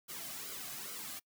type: noise with flanger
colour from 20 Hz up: white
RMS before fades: -44 dBFS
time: 0.08-1.2 s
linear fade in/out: 20 ms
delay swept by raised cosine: 1.1 to 2.2 ms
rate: 2.4 Hz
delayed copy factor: -0.7
effects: noise-tail reverb RT60 0.1 s tail -25 dB re dry